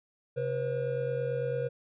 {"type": "tone cluster", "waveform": "triangle", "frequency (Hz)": [132.6, 483, 532], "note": ["C3", "B4", "C5"], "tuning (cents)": [23, -39, 29], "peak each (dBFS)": [-33, -29, -34], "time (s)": [0.36, 1.69], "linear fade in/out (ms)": 20, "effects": ["resampled to 8000 Hz"]}